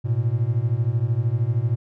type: beating tone pair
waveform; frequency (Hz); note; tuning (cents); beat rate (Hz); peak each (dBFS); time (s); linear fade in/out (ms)
triangle; 110 / 123; A2 / B2; 0 / -7; 13; -20; 0.04-1.76; 20
effects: none